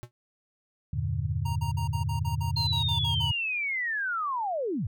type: tone with exponential decay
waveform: square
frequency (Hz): 120.7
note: B2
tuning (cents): -39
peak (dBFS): -33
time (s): 0.03-0.11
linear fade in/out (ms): 0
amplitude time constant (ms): 16
type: chord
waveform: sine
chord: E half-diminished seventh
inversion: none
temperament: equal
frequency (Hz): 82.41 / 98 / 116.54 / 146.83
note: E2 / G2 / Bb2 / D3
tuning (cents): 0 / 0 / 0 / 0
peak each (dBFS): -32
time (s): 0.93-3.32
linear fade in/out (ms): 5
type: tone bursts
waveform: square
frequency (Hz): 932.3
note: A#5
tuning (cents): 0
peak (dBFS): -35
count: 12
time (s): 1.45-3.309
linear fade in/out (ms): 10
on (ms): 110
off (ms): 49
type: linear sweep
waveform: sine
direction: down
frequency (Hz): 4224 to 77.8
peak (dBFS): -27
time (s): 2.56-4.87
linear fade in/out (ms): 5
effects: none